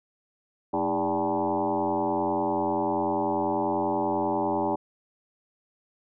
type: tone with frequency modulation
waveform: sine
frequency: 585 Hz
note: D5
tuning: 7 cents flat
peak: -23 dBFS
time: 0.73-4.76 s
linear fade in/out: 10 ms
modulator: 90.2 Hz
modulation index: 4
effects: none